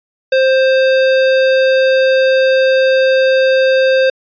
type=tone; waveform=square; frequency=526 Hz; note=C5; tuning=9 cents sharp; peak=-9 dBFS; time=0.32-4.1 s; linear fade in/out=5 ms; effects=resampled to 11025 Hz